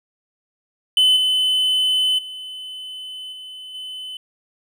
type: tone with level steps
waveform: triangle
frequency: 3028 Hz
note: F#7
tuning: 39 cents sharp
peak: -10 / -14 / -29 / -32 / -28 dBFS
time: 0.97-4.17 s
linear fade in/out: 2 ms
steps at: 1.16 / 2.18 / 3.32 / 3.74 s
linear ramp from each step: 10 ms
effects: none